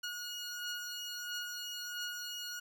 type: beating tone pair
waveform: 15% pulse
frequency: 1443 / 1444.5 Hz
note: F#6 / F#6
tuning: -44 / -42 cents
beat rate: 1.5 Hz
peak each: -38 / -34 dBFS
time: 0.03-2.6 s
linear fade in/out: 10 ms
effects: none